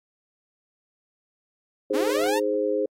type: chord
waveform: sine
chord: Ab major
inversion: second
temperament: equal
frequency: 311.1 / 415.3 / 523.3 Hz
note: Eb4 / Ab4 / C5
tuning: 0 / 0 / 0 cents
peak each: -29 / -25 / -25 dBFS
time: 1.9-2.86 s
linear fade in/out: 5 ms
type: linear sweep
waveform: sawtooth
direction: up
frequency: 233.1 to 941 Hz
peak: -22 dBFS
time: 1.93-2.4 s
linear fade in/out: 20 ms
effects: AAC 48 kbps